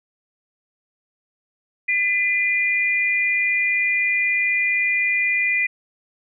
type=tone pair together; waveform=sine; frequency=2009 / 2412 Hz; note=B6 / D7; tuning=+29 / +46 cents; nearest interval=minor third; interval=317 cents; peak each=-20 dBFS; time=1.88-5.67 s; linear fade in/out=10 ms; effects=none